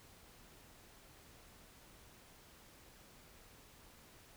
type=silence; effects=pink hiss -61 dBFS RMS until 4.36 s